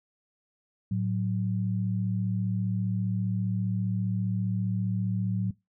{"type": "tone pair together", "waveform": "sine", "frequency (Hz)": [110, 185], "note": ["A2", "F#3"], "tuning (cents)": [0, 0], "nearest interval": "major sixth", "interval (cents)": 900, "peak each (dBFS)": -28, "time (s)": [0.91, 5.51], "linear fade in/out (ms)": 5, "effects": ["noise-tail reverb RT60 0.2 s tail -21 dB re dry"]}